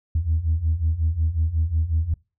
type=beating tone pair; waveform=sine; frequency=77.2 / 82.7 Hz; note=D#2 / E2; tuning=-13 / +6 cents; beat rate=5.5 Hz; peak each=-23 / -20 dBFS; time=0.15-2.14 s; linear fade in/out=5 ms; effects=noise-tail reverb RT60 0.3 s tail -26 dB re dry + tanh soft clip ceiling -13 dBFS